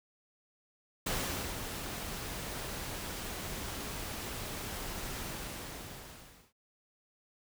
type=noise with ADSR envelope; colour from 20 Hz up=pink; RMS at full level=-33 dBFS; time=1.06-6.53 s; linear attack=8 ms; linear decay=480 ms; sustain=-7 dB; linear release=1300 ms; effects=none